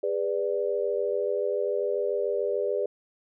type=chord; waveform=sine; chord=G# diminished; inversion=none; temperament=equal with one note detuned; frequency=406.8 / 493.9 / 587.3 Hz; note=G#4 / B4 / D5; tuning=-36 / 0 / 0 cents; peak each=-28 / -29 / -30 dBFS; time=0.03-2.86 s; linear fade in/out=5 ms; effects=none